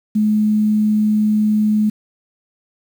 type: tone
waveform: sine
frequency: 212.8 Hz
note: G#3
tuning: 42 cents sharp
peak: -12 dBFS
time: 0.15-1.9 s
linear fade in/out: 10 ms
effects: 7-bit